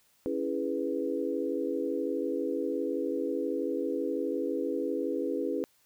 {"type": "chord", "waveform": "sine", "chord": "C# minor seventh", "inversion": "none", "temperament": "equal", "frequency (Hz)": [277.2, 329.6, 415.3, 493.9], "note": ["C#4", "E4", "G#4", "B4"], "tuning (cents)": [0, 0, 0, 0], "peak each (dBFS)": -34, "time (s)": [0.26, 5.64], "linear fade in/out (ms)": 0, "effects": ["white hiss -67 dBFS RMS until 5.85 s"]}